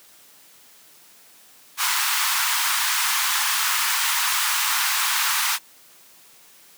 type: high-pass noise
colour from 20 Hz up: pink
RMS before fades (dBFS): -22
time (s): 1.77-5.59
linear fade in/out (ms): 50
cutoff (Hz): 920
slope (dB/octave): 48
effects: white hiss -51 dBFS RMS until 6.77 s + high-pass 150 Hz 12 dB/octave